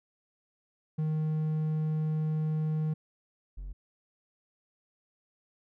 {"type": "tone pair in turn", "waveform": "triangle", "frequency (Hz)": [155.56, 46.25], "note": ["D#3", "F#1"], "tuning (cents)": [0, 0], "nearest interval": "octave + major sixth", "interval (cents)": 2100, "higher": "first", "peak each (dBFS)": [-25, -35], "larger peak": "first", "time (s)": [[0.98, 2.94], [3.57, 3.73]], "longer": "first", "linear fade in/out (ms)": 10, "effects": []}